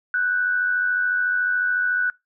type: tone pair together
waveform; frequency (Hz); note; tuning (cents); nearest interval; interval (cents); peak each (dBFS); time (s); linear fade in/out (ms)
sine; 1480 / 1573.9; F#6 / G6; 0 / +7; minor second; 107; -19 / -29; 0.14-2.1; 2
effects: noise-tail reverb RT60 0.2 s tail -23 dB re dry

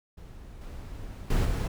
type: noise with level steps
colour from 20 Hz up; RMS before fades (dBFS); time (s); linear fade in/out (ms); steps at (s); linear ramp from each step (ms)
brown; -45 / -40 / -23 / -27; 0.17-1.68; 10; 0.61 / 1.3 / 1.45; 5
effects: none

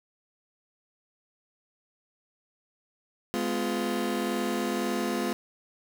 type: chord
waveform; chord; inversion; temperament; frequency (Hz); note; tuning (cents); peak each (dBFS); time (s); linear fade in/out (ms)
30% pulse; F diminished; first; just; 209.5 / 251.4 / 349.2; Ab3 / Cb4 / F4; +15 / +31 / 0; -29; 3.34-5.33; 0
effects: none

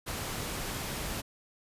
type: noise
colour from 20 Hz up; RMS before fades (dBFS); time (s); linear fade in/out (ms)
pink; -36; 0.06-1.22; 20
effects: resampled to 32000 Hz

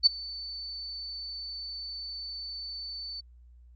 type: tone with ADSR envelope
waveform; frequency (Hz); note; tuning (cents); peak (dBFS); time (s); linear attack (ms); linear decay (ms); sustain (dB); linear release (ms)
sine; 4515; C#8; +31; -13; 0.03-3.21; 33; 13; -23; 12
effects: added 60 Hz sine -51 dBFS peak until 3.75 s + Opus 24 kbps

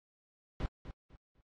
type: noise with echo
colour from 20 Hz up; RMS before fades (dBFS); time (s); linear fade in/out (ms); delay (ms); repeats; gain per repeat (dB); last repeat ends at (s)
brown; -34; 0.6-0.66; 0; 250; 3; -11; 1.41
effects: low-pass 4000 Hz 12 dB/octave + AAC 32 kbps

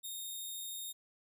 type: tone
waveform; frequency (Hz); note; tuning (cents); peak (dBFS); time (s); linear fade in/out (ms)
10% pulse; 3693; A#7; -17; -33; 0.03-0.93; 20
effects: none

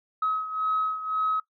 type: beating tone pair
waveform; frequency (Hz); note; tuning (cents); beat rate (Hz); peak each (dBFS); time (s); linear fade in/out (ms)
sine; 1276 / 1277.9; D#6 / D#6; +43 / +46; 1.9; -25 / -30; 0.22-1.4; 5
effects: noise-tail reverb RT60 0.1 s tail -19 dB re dry + tanh soft clip ceiling -17 dBFS

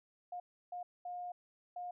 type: tone bursts at uneven times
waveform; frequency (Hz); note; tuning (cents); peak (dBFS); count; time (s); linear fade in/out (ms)
sine; 713; F5; +36; -40; 4; 0.32-0.4 / 0.72-0.83 / 1.05-1.32 / 1.76-1.91; 5
effects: none

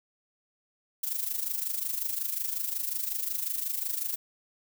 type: noise with amplitude modulation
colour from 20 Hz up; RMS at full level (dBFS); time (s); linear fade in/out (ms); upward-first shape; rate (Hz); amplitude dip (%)
violet; -29; 1.03-4.16; 5; sine; 25.5; 70
effects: none

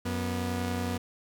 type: tone pair together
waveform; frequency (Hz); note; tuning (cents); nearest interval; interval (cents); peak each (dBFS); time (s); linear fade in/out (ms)
sawtooth; 91.1 / 243.2; F#2 / B3; -26 / -26; octave + perfect fourth; 1700; -28; 0.05-0.98; 10
effects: none

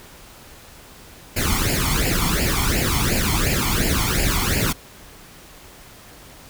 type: noise with flanger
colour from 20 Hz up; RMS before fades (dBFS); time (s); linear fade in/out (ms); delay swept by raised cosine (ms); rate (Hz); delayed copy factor
pink; -20; 1.36-4.73; 10; 0.41 to 0.94; 2.8; +0.8
effects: pink hiss -44 dBFS RMS until 6.49 s

